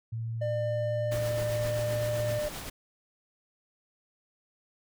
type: tone with vibrato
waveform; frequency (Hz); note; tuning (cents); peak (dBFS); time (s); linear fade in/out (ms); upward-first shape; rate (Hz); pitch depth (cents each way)
sine; 113.5; A#2; -46; -31; 0.12-2.39; 10; sine; 1.2; 10
type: tone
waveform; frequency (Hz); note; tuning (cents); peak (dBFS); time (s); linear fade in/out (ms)
triangle; 599; D5; +34; -27; 0.41-2.49; 10
type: noise with tremolo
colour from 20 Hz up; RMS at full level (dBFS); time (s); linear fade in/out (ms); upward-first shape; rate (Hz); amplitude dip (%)
pink; -38; 1.11-2.7; 10; sine; 7.7; 35
effects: none